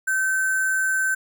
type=tone with sample-and-hold; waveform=sine; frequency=1539 Hz; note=G6; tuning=32 cents flat; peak=-19 dBFS; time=0.07-1.15 s; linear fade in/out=10 ms; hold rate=8820 Hz; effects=none